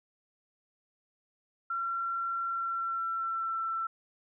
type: tone with pitch glide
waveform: sine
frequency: 1363 to 1338.8 Hz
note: F6 to E6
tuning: -43 to +26 cents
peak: -30 dBFS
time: 1.7-3.87 s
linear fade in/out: 5 ms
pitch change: -31 cents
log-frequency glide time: 2.45-3.62 s
effects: none